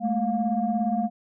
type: tone cluster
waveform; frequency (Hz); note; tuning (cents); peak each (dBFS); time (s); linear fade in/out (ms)
sine; 209.7 / 226.8 / 708; G#3 / A#3 / F5; +17 / -47 / +23; -26; 0-1.1; 50
effects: tanh soft clip ceiling -13 dBFS